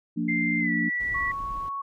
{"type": "chord", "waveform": "sine", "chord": "Bb major", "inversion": "second", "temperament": "equal with one note detuned", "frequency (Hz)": [174.61, 230, 293.7], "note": ["F3", "Bb3", "D4"], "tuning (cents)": [0, -23, 0], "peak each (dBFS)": [-30, -28, -29], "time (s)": [0.16, 0.9], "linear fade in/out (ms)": 20}
{"type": "tone with pitch glide", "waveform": "sine", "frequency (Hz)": [2093, 1952.8], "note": ["C7", "B6"], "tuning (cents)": [0, -20], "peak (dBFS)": -25, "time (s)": [0.28, 1.32], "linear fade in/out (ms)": 10, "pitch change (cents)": -120, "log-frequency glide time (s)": [0.6, 0.71]}
{"type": "noise", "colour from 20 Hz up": "brown", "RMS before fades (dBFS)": -41, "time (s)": [1, 1.69], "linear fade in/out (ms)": 2}
{"type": "tone", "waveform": "sine", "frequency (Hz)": 1110, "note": "C#6", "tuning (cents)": 2, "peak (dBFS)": -29, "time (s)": [1.14, 1.82], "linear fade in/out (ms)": 10}
{"effects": []}